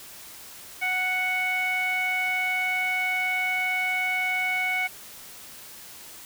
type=tone with low-pass filter; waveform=sawtooth; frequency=740 Hz; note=F#5; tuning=in tune; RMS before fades=-26 dBFS; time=0.81-4.88 s; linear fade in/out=20 ms; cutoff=2300 Hz; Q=8.7; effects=white hiss -44 dBFS RMS until 6.25 s